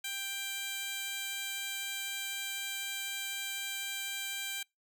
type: tone with high-pass filter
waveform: 15% pulse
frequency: 788 Hz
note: G5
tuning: 9 cents sharp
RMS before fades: -38 dBFS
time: 0.04-4.63 s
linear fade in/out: 5 ms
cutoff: 2600 Hz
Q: 0.69
effects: noise-tail reverb RT60 0.2 s tail -26 dB re dry